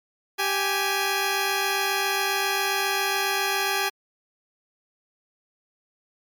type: tone pair together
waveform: 10% pulse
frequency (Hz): 391.6 / 830.6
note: G4 / G#5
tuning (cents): -2 / 0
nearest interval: octave + minor second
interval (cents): 1302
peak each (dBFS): -17 / -17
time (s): 0.38-3.9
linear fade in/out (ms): 20
effects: MP3 96 kbps